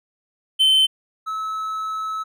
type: tone pair in turn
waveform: triangle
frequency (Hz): 3077 / 1296.9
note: G7 / E6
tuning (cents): -33 / -29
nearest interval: octave + minor third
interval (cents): 1496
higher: first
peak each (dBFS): -11 / -22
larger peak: first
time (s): 0.59-0.87 / 1.26-2.24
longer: second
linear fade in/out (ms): 20
effects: none